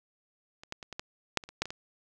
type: clicks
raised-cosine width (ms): 0.2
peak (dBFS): -29 / -19 / -25 / -23 / -18 / -8 / -27 / -28 / -11 / -22 / -21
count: 11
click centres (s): 0.635 / 0.724 / 0.828 / 0.927 / 0.995 / 1.373 / 1.438 / 1.49 / 1.62 / 1.656 / 1.705
effects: none